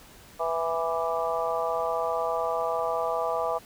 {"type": "harmonic tone with a mistuned harmonic", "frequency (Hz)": 164.81, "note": "E3", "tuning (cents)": 0, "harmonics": [3, 4, 5, 6, 7], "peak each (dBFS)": [-31, -29, -33, -34, -32], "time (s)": [0.39, 3.59], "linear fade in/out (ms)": 20, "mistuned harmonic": 7, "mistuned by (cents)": 30, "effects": ["pink hiss -51 dBFS RMS until 3.65 s"]}